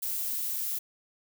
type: noise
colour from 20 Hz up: violet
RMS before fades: -32 dBFS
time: 0.02-0.79 s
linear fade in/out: 10 ms
effects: none